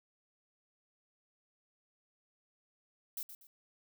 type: noise with echo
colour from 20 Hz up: violet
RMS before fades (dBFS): -40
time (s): 3.17-3.23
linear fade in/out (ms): 2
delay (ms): 120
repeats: 2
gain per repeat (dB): -10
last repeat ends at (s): 3.47
effects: none